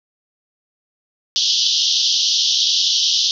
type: band-pass noise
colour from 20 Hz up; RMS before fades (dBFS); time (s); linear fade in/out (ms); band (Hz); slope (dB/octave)
pink; -17; 1.36-3.31; 0; 3000 to 6000; 96
effects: none